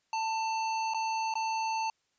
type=tone with dropouts; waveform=square; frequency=890 Hz; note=A5; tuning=20 cents sharp; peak=-30 dBFS; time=0.13-1.9 s; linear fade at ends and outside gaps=2 ms; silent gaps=0.937-0.945 / 1.34-1.354 s; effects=white hiss -75 dBFS RMS until 2.18 s + resampled to 16000 Hz